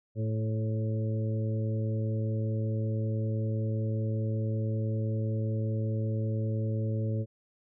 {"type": "harmonic tone with a mistuned harmonic", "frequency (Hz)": 110, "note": "A2", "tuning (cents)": 0, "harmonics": [1, 2, 3, 4, 5], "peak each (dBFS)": [-28, -37, -41, -41, -41], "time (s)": [0.15, 7.26], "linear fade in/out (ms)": 50, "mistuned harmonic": 4, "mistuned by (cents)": -21, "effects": []}